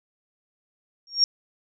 sine tone with exponential growth, 5560 Hz, F8, 9 cents flat, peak -11 dBFS, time 1.07-1.24 s, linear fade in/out 1 ms, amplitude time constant 35 ms, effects none

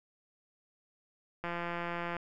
click train, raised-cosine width 0.5 ms, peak -22 dBFS, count 126, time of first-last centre 1.44-2.167 s, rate 172 Hz, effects none

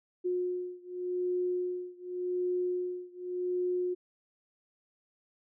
sine beating tone pair, 360 / 360.87 Hz, F#4 / F#4, -47 / -43 cents, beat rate 0.87 Hz, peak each -33 / -34 dBFS, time 0.24-3.95 s, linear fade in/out 20 ms, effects none

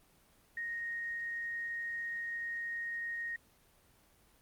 sine tone, 1864.7 Hz, A#6, in tune, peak -36 dBFS, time 0.57-3.36 s, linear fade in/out 2 ms, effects pink hiss -66 dBFS RMS until 4.41 s + Opus 24 kbps

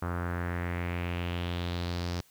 sawtooth tone with low-pass filter sweep, 87.31 Hz, F2, in tune, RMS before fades -33 dBFS, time 0.02-2.21 s, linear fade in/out 5 ms, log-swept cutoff 1300 to 5300 Hz, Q 3.1, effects white hiss -62 dBFS RMS until 2.3 s

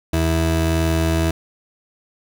30% pulse tone pair together, 81.7 / 326.8 Hz, E2 / E4, -15 / -15 cents, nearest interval 2 octaves, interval 2400 cents, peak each -15 / -21 dBFS, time 0.13-1.31 s, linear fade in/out 5 ms, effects none

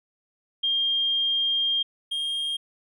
sine / triangle tone pair in turn, 3210 / 3224 Hz, G7 / G7, +40 / +48 cents, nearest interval unison, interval 8 cents, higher second, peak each -21 / -24 dBFS, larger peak first, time 0.63-1.83 / 2.11-2.57 s, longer first, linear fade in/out 10 ms, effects none

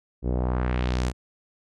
sawtooth tone with low-pass filter sweep, 62 Hz, B1, 7 cents sharp, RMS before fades -25 dBFS, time 0.22-1.13 s, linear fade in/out 50 ms, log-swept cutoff 370 to 9500 Hz, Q 1.4, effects none

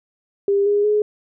sine tone with pitch steps, 400 / 410.1 / 420.4 Hz, G4 / G#4 / G#4, +35 / -22 / +21 cents, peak -14 dBFS, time 0.48-1.02 s, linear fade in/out 2 ms, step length 180 ms, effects none

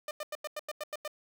sawtooth tone bursts, 603 Hz, D5, 46 cents sharp, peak -31 dBFS, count 9, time 0.08-1.078 s, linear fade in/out 2 ms, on 30 ms, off 91 ms, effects none

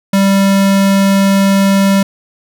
square tone, 196 Hz, G3, in tune, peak -8 dBFS, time 0.13-2.03 s, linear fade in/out 5 ms, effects none

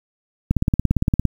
click train, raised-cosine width 5 ms, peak -4 dBFS, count 14, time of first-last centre 0.51-1.253 s, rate 17.5 Hz, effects 7-bit

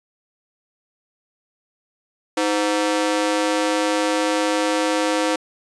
sawtooth ring-modulated tone, 414.4 Hz, G#4, 4 cents flat, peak -11 dBFS, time 2.37-5.36 s, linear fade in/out 5 ms, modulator 99 Hz, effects resampled to 22050 Hz

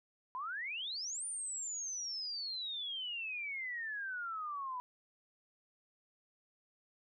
sine exponential two-way sweep, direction up then down, 982 to 9320 to 982 Hz, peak -38 dBFS, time 0.35-4.8 s, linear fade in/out 0 ms, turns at 1.26 s, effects none

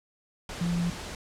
sine tone in noise, 172.7 Hz, F3, 19 cents flat, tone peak -25 dBFS, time 0.61-0.9 s, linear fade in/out 2 ms, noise pink, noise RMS -38 dBFS, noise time 0.49-1.15 s, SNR +10 dB, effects low-pass 8000 Hz 12 dB/octave

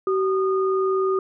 sine tone pair together, 381.3 / 1224.3 Hz, G4 / D#6, -48 / -28 cents, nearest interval octave + minor sixth, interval 2020 cents, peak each -19 / -26 dBFS, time 0.07-1.19 s, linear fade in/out 2 ms, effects none

